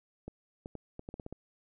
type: clicks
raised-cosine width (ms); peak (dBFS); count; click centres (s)
2; -28; 9; 0.28 / 0.659 / 0.753 / 0.994 / 1.089 / 1.141 / 1.198 / 1.264 / 1.326
effects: none